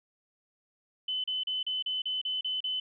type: tone bursts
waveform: sine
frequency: 3027 Hz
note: F#7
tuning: 39 cents sharp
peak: -29 dBFS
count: 9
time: 1.08-2.8 s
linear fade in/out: 5 ms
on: 160 ms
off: 35 ms
effects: none